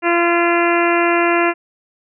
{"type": "harmonic tone", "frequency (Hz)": 343.1, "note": "F4", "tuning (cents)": -31, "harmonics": [1, 2, 3, 4, 5, 6, 7, 8], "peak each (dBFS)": [-16, -19, -21, -22, -23, -24, -24, -25], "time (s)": [0.02, 1.54], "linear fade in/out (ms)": 50, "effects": []}